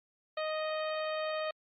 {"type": "harmonic tone", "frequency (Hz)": 622.3, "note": "D#5", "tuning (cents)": 0, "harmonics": [1, 2, 3, 4, 5, 6, 7], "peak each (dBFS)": [-33, -39, -43, -45, -47, -49, -50], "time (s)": [0.37, 1.51], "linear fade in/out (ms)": 5, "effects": ["MP3 32 kbps"]}